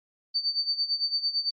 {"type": "tone with tremolo", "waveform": "sine", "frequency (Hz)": 4575, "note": "D8", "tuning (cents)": -46, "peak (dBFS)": -22, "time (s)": [0.34, 1.51], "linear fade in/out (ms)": 20, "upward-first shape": "sine", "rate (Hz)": 8.9, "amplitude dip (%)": 80, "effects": ["Opus 48 kbps"]}